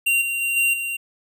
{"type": "tone with level steps", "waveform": "square", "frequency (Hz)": 2765, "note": "F7", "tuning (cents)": -18, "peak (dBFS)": [-17, -23, -21, -17, -25], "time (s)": [0.06, 0.97], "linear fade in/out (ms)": 10, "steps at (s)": [0.21, 0.41, 0.56, 0.73], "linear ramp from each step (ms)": 10, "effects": []}